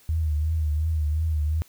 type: tone with vibrato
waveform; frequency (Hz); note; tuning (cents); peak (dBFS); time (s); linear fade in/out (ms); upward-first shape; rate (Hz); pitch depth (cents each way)
sine; 77.78; D#2; 0; -21; 0.09-1.62; 0; triangle; 2.8; 83
effects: white hiss -56 dBFS RMS until 1.68 s